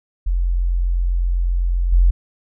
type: tone with level steps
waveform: sine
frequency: 43.92 Hz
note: F1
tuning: 11 cents sharp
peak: -15 / -9 dBFS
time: 0.26-2.11 s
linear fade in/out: 10 ms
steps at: 1.92 s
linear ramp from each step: 10 ms
effects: none